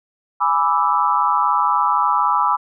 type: chord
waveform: sine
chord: E dominant seventh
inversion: first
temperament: equal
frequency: 830.6 / 987.8 / 1174.7 / 1318.5 Hz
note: G#5 / B5 / D6 / E6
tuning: 0 / 0 / 0 / 0 cents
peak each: -22 / -18 / -19 / -21 dBFS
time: 0.4-2.57 s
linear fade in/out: 20 ms
effects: none